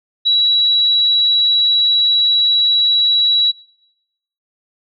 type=tone; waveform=sine; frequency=3905 Hz; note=B7; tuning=20 cents flat; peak=-10 dBFS; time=0.25-3.52 s; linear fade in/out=20 ms; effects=noise-tail reverb RT60 0.9 s tail -26 dB re dry